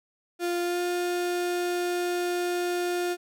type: tone with pitch glide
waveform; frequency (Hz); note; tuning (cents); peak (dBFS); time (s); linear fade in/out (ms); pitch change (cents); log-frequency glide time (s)
35% pulse; 349.2 to 353.5; F4 to F4; 0 to +21; -24; 0.39-3.17; 50; +21; 0.62-0.81
effects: none